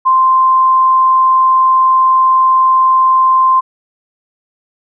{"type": "tone", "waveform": "sine", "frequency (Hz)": 1044, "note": "C6", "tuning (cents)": -4, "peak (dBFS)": -6, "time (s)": [0.05, 3.61], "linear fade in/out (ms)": 20, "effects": []}